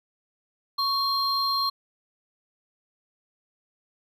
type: tone pair together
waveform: triangle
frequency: 1108.7 / 4186 Hz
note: C#6 / C8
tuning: 0 / 0 cents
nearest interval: octave + major seventh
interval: 2300 cents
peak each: -24 dBFS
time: 0.78-1.7 s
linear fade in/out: 10 ms
effects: none